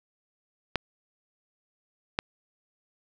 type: clicks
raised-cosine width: 0.3 ms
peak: -9 dBFS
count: 2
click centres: 0.757 / 2.189 s
effects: none